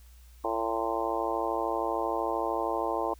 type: harmonic tone with a mistuned harmonic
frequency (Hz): 113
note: A2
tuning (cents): +47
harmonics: 3 / 4 / 5 / 6 / 7 / 8 / 9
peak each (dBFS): -35 / -35 / -35 / -35 / -35 / -35 / -35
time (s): 0.44-3.14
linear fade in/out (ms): 5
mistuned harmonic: 9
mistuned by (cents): +36
effects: added 60 Hz sine -50 dBFS peak until 3.19 s + white hiss -62 dBFS RMS until 3.19 s